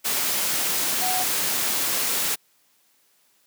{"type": "tone in noise", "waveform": "sine", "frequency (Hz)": 740, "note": "F#5", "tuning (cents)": 0, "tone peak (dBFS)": -26, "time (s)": [1.01, 1.24], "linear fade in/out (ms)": 20, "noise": "white", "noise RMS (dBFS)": -24, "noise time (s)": [0.04, 2.36], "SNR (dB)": -5, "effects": ["white hiss -63 dBFS RMS until 3.46 s", "high-pass 150 Hz 12 dB/octave"]}